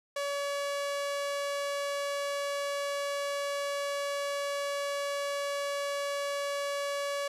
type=tone; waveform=sawtooth; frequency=567 Hz; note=C#5; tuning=39 cents sharp; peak=-27 dBFS; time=0.16-7.28 s; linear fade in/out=5 ms; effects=low-pass 10000 Hz 12 dB/octave